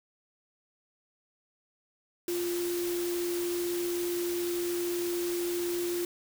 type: tone in noise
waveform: sine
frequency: 349.2 Hz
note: F4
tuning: in tune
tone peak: -29 dBFS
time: 2.28-6.05 s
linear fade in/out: 2 ms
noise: white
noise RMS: -39 dBFS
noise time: 2.28-6.05 s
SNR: +7 dB
effects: none